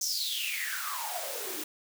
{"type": "noise with high-pass filter sweep", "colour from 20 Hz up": "white", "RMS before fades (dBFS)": -34, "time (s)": [0.01, 1.64], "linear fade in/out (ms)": 5, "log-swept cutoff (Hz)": [6100, 290], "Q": 9.5, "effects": []}